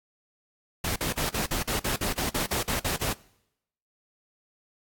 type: noise bursts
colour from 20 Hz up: pink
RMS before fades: -28 dBFS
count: 14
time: 0.84-3.131 s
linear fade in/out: 5 ms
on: 120 ms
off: 47 ms
effects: noise-tail reverb RT60 0.8 s tail -22 dB re dry + AAC 64 kbps